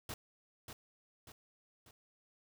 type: noise with echo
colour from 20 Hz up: pink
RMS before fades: -43 dBFS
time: 0.09-0.14 s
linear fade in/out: 2 ms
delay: 590 ms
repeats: 3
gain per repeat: -6 dB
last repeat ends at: 1.91 s
effects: none